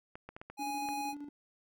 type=clicks; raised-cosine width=0.5 ms; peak=-30 dBFS; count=6; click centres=0.155 / 0.29 / 0.365 / 0.415 / 0.5 / 0.888 s
type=tone; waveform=square; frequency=830.6 Hz; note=G#5; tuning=in tune; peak=-36 dBFS; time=0.57-1.15 s; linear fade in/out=50 ms
type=tone with tremolo; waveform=triangle; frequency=289.7 Hz; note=D4; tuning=24 cents flat; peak=-38 dBFS; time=0.59-1.29 s; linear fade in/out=5 ms; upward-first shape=square; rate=13 Hz; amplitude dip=45%
effects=none